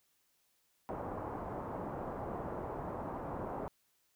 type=low-pass noise; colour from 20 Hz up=white; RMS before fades=-41 dBFS; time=0.89-3.68 s; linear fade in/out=0 ms; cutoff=960 Hz; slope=24 dB/octave; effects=white hiss -75 dBFS RMS until 4.15 s